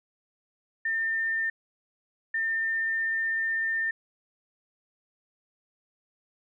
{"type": "tone bursts at uneven times", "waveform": "sine", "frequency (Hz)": 1804, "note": "A6", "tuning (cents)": 43, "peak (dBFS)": -25, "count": 2, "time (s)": [[0.85, 1.5], [2.34, 3.91]], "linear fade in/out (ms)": 5, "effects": []}